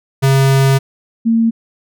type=tone pair in turn; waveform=square / sine; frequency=135.4 / 227.7 Hz; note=C#3 / A#3; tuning=-40 / -40 cents; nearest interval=major sixth; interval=900 cents; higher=second; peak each=-9 dBFS; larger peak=neither; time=0.22-0.79 / 1.25-1.51 s; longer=first; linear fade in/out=20 ms; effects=none